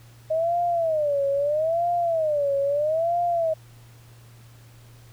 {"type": "tone with vibrato", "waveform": "sine", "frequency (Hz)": 622.3, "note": "D#5", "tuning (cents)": 0, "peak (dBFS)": -20, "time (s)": [0.3, 3.54], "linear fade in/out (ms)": 10, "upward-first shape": "sine", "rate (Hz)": 0.77, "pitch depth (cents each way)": 200, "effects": ["added 117 Hz sine -47 dBFS peak until 5.12 s", "pink hiss -55 dBFS RMS until 5.12 s"]}